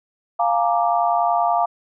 sine chord, Bb dominant seventh, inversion second, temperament equal with one note detuned, 698.5 / 841.7 / 932.3 / 1174.7 Hz, F5 / Ab5 / Bb5 / D6, 0 / +23 / 0 / 0 cents, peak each -18 / -24 / -23 / -24 dBFS, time 0.39-1.66 s, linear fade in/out 10 ms, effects none

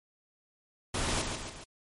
pink noise with echo, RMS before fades -31 dBFS, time 0.94-1.22 s, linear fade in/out 5 ms, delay 140 ms, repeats 3, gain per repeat -5 dB, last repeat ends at 1.64 s, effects MP3 48 kbps

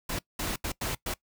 pink noise bursts at uneven times, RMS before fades -32 dBFS, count 5, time 0.09-0.19 / 0.39-0.56 / 0.64-0.72 / 0.81-0.95 / 1.06-1.14 s, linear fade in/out 5 ms, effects noise-tail reverb RT60 0.1 s tail -21 dB re dry

